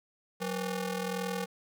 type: ring-modulated tone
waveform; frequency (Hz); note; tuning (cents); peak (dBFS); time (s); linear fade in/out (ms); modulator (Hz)
sawtooth; 329.6; E4; 0; -25; 0.4-1.46; 20; 144
effects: none